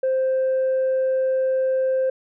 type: tone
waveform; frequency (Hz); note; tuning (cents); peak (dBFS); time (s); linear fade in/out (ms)
sine; 523.3; C5; 0; -16; 0.03-2.1; 5
effects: tanh soft clip ceiling -16 dBFS